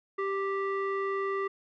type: tone with low-pass filter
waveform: square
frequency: 391.9 Hz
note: G4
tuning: in tune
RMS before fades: -31 dBFS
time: 0.18-1.48 s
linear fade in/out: 10 ms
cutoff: 1600 Hz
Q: 6.7
effects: none